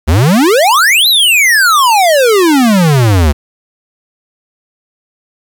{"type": "exponential two-way sweep", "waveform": "square", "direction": "up then down", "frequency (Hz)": [69.3, 4134, 69.3], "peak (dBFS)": -6, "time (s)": [0.07, 3.33], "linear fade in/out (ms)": 20, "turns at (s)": 1.08, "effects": ["7-bit"]}